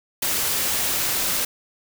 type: noise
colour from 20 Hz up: white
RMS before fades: -23 dBFS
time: 0.22-1.45 s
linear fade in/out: 5 ms
effects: none